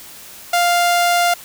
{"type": "tone", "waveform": "sawtooth", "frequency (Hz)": 699, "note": "F5", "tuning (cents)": 1, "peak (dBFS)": -9, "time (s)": [0.53, 1.34], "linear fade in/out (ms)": 5, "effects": ["white hiss -38 dBFS RMS until 1.44 s"]}